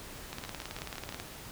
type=two click trains; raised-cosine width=0.2 ms; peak=-21 / -24 dBFS; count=17 / 5; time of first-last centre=0.33-1.2 / 0.45-1.125 s; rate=18.4 / 5.93 Hz; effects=pink hiss -46 dBFS RMS until 1.51 s